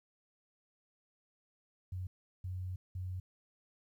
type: tone bursts at uneven times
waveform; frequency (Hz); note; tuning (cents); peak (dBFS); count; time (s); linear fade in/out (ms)
sine; 91.9; F#2; -11; -37; 3; 1.92-2.07 / 2.44-2.76 / 2.95-3.2; 5
effects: 12-bit